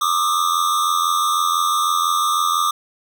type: tone cluster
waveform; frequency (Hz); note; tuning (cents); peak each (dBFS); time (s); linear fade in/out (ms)
square; 1116 / 1200 / 1286; C#6 / D6 / E6; +11 / +37 / -43; -27 / -18 / -25; 0.01-2.71; 5
effects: 9-bit